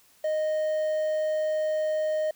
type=tone with quantisation; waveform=triangle; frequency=619 Hz; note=D#5; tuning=9 cents flat; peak=-22 dBFS; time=0.24-2.31 s; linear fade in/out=5 ms; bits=8; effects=white hiss -60 dBFS RMS until 2.35 s